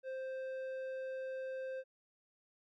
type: tone with low-pass filter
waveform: square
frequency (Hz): 524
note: C5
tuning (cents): +2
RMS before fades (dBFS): -42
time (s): 0.03-1.84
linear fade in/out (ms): 50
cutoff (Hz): 1600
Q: 0.64
effects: none